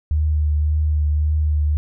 sine tone with vibrato, 75.7 Hz, D#2, 47 cents flat, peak -15 dBFS, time 0.11-1.77 s, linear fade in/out 0 ms, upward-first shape triangle, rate 1.8 Hz, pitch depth 27 cents each way, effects none

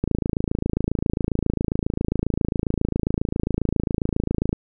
click train, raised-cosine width 3 ms, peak -8 dBFS, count 124, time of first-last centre 0.04-4.529 s, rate 27.4 Hz, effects none

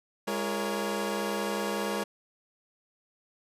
25% pulse tone cluster, 204.8 / 338.8 / 467.1 / 557 / 828 Hz, G#3 / E4 / A#4 / C#5 / G#5, -24 / +48 / +3 / +8 / -5 cents, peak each -30 / -34 / -31 / -32 / -36 dBFS, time 0.27-2.04 s, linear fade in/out 10 ms, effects resampled to 32000 Hz

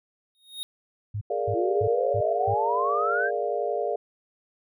square tone with exponential growth, 3729 Hz, A#7, in tune, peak -29 dBFS, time 0.35-0.63 s, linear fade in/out 0 ms, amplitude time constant 59 ms
sine tone bursts, 103.83 Hz, G#2, in tune, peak -27 dBFS, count 5, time 1.14-2.545 s, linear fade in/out 10 ms, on 73 ms, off 260 ms
sine chord, Bb dominant seventh, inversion third, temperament equal, 415.3 / 466.2 / 587.3 / 698.5 Hz, Ab4 / Bb4 / D5 / F5, 0 / 0 / 0 / 0 cents, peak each -30 dBFS, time 1.3-3.96 s, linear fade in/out 5 ms
sine exponential sweep, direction up, 329.6 to 1635 Hz, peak -24 dBFS, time 1.53-3.31 s, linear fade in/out 50 ms
effects none

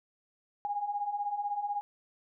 sine beating tone pair, 807 / 823 Hz, G#5 / G#5, -50 / -16 cents, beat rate 16 Hz, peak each -37 / -32 dBFS, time 0.65-1.81 s, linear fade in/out 0 ms, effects none

